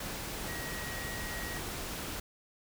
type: tone in noise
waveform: sine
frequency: 1900 Hz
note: A#6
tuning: 33 cents sharp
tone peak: -42 dBFS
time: 0.48-1.59 s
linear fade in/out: 5 ms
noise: pink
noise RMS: -39 dBFS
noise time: 0-2.2 s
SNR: -6 dB
effects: none